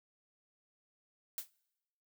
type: noise with exponential decay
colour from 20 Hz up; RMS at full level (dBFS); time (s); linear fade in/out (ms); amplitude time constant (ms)
blue; -35; 1.38-1.5; 1; 24
effects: noise-tail reverb RT60 1.0 s tail -26 dB re dry